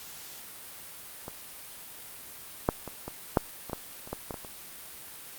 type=clicks; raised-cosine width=1 ms; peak=-23 / -8 / -23 / -21 / -6 / -24 / -17 / -29 / -18 / -20 / -23 / -29 dBFS; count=12; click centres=1.281 / 2.689 / 2.877 / 3.08 / 3.372 / 3.697 / 3.732 / 4.075 / 4.13 / 4.308 / 4.342 / 4.448 s; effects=white hiss -45 dBFS RMS until 5.38 s + Opus 48 kbps